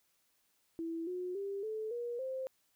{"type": "tone with pitch steps", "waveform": "sine", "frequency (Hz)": [330, 362, 397, 435.4, 477.6, 523.8], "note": ["E4", "F#4", "G4", "A4", "A#4", "C5"], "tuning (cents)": [2, -38, 22, -18, 42, 2], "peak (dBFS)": -36, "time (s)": [0.79, 2.47], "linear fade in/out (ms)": 0, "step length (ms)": 280, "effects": ["white hiss -75 dBFS RMS until 2.75 s"]}